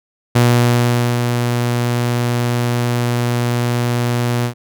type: tone with ADSR envelope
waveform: sawtooth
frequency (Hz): 120.6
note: B2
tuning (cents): -41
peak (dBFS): -5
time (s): 0.35-4.54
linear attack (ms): 9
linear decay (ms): 810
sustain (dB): -6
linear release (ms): 93
effects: none